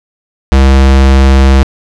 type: tone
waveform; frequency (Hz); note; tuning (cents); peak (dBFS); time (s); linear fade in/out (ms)
square; 67; C2; +42; -3; 0.52-1.63; 0
effects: low-pass 6000 Hz 12 dB/octave + 7-bit